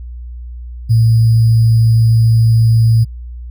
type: tone with sample-and-hold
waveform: sine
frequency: 113.5 Hz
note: A#2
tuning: 46 cents flat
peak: -6 dBFS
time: 0.89-3.05 s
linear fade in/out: 20 ms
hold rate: 4900 Hz
effects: added 60 Hz sine -25 dBFS peak until 3.5 s